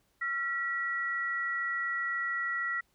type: tone pair together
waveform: sine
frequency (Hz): 1366 / 1933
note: F6 / B6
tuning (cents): -39 / -38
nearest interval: tritone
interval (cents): 601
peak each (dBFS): -35 / -31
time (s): 0.21-2.81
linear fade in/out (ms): 10
effects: pink hiss -72 dBFS RMS until 2.94 s